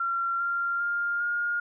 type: tone with pitch steps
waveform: sine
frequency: 1370 / 1386.7 / 1403.6 / 1420.8 Hz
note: F6 / F6 / F6 / F6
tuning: -34 / -13 / +8 / +29 cents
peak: -25 dBFS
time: 0-1.6 s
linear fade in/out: 5 ms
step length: 400 ms
effects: none